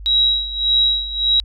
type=tone with tremolo; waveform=sine; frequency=3856 Hz; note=B7; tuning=42 cents flat; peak=-11 dBFS; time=0.06-1.4 s; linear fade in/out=0 ms; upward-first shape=sine; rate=1.7 Hz; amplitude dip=80%; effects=added 50 Hz sine -31 dBFS peak until 1.44 s